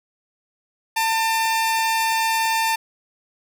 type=tone pair together; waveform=sawtooth; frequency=897 / 2395 Hz; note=A5 / D7; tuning=+33 / +33 cents; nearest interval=octave + perfect fourth; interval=1700 cents; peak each=-15 / -26 dBFS; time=0.96-2.76 s; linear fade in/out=10 ms; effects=none